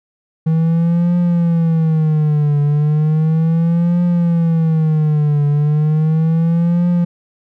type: tone with vibrato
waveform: triangle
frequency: 159.6 Hz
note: D#3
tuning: 44 cents sharp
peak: -9 dBFS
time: 0.46-7.05 s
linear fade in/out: 10 ms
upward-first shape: triangle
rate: 0.35 Hz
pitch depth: 170 cents each way
effects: none